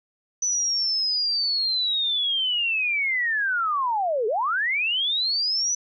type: linear two-way sweep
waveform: sine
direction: down then up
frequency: 6010 to 407.7 to 6010 Hz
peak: -21 dBFS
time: 0.42-5.75 s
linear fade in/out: 5 ms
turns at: 4.27 s
effects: none